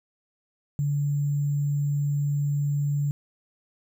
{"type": "tone with sample-and-hold", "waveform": "sine", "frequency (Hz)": 144.2, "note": "D3", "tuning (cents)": -31, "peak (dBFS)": -22, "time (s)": [0.79, 3.11], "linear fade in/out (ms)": 0, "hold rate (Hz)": 7350, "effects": []}